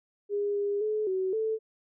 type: tone with pitch steps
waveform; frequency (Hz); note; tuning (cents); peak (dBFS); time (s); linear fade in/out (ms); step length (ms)
sine; 408.3 / 405.9 / 428.3 / 376.5 / 440.1; G#4 / G#4 / A4 / F#4 / A4; -29 / -40 / -47 / +30 / 0; -26; 0.29-1.59; 50; 260
effects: none